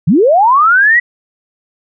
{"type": "linear sweep", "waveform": "sine", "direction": "up", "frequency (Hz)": [129.1, 1975.5], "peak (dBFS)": -5, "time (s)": [0.07, 1], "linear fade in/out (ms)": 10, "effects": []}